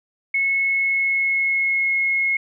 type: tone with pitch glide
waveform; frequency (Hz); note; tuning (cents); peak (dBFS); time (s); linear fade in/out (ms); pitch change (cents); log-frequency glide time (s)
sine; 2190 to 2167; C#7 to C#7; -22 to -40; -17; 0.34-2.37; 5; -18; 0.57-1.92
effects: none